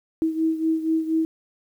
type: beating tone pair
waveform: sine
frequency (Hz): 320.3 / 324.5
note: E4 / E4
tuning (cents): -50 / -27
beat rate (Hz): 4.2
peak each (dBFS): -21 / -26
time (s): 0.22-1.25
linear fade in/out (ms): 0
effects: 9-bit